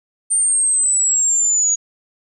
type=linear sweep; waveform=sine; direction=down; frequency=8910 to 6700 Hz; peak=-13 dBFS; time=0.3-1.76 s; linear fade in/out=20 ms; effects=none